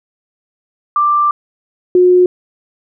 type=tone pair in turn; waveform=sine; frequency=1180 / 361.5 Hz; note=D6 / F#4; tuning=+8 / -40 cents; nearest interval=octave + minor sixth; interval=2048 cents; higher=first; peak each=-9 / -5 dBFS; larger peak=second; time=0.96-1.31 / 1.95-2.26 s; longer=first; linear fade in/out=2 ms; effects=none